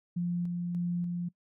sine tone with tremolo, 174.61 Hz, F3, in tune, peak -28 dBFS, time 0.16-1.29 s, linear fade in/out 10 ms, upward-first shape square, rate 1.7 Hz, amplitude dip 25%, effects noise-tail reverb RT60 0.1 s tail -22 dB re dry

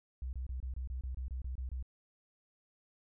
sine tone bursts, 63.6 Hz, C2, 48 cents flat, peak -36 dBFS, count 12, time 0.22-1.826 s, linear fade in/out 0 ms, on 110 ms, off 26 ms, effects none

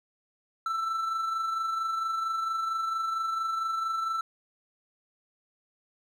triangle tone with amplitude modulation, 1330 Hz, E6, 15 cents sharp, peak -24 dBFS, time 0.66-4.21 s, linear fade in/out 2 ms, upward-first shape sine, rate 24.4 Hz, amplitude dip 40%, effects none

